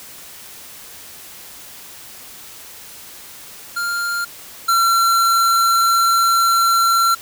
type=tone pair in turn; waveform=square; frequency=1396.9 / 1360.3 Hz; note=F6 / F6; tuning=0 / -46 cents; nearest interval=unison; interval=46 cents; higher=first; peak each=-20 / -13 dBFS; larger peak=second; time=3.76-4.25 / 4.68-7.15 s; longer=second; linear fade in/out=10 ms; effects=white hiss -38 dBFS RMS until 7.21 s